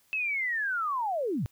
sine linear sweep, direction down, 2637 to 87.31 Hz, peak -27 dBFS, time 0.13-1.46 s, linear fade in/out 0 ms, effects white hiss -66 dBFS RMS until 1.51 s

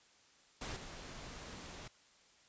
pink noise with level steps, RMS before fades -43 / -49 dBFS, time 0.61-1.88 s, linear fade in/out 5 ms, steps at 0.76 s, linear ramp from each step 5 ms, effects white hiss -66 dBFS RMS until 2.48 s + resampled to 16000 Hz

